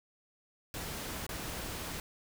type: noise with dropouts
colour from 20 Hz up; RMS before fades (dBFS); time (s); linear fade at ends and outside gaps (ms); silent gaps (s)
pink; -40; 0.74-2; 1; 1.266-1.291
effects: none